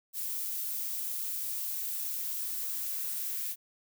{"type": "noise with high-pass filter sweep", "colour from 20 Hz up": "violet", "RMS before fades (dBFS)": -35, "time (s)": [0.13, 3.56], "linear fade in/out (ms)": 50, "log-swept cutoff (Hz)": [250, 1700], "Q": 1.6, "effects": []}